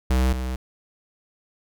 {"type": "tone pair in turn", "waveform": "square", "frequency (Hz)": [64, 63.65], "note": ["C2", "C2"], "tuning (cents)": [-38, -47], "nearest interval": "unison", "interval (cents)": 9, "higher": "first", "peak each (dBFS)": [-18, -26], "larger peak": "first", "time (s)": [[0.1, 0.33], [0.33, 0.56]], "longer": "neither", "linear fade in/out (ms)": 5, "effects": []}